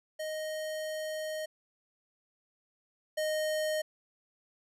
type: tone pair in turn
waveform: square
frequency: 622.3 / 618.9 Hz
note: D#5 / D#5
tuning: 0 / -9 cents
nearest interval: unison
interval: 9 cents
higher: first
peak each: -35 / -30 dBFS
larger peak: second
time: 0.19-1.46 / 3.17-3.82 s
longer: first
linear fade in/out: 10 ms
effects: resampled to 32000 Hz